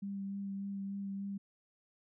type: tone with vibrato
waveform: sine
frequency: 197.6 Hz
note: G3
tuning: 14 cents sharp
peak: -37 dBFS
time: 0.02-1.38 s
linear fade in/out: 10 ms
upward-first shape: sine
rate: 3.4 Hz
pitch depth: 14 cents each way
effects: none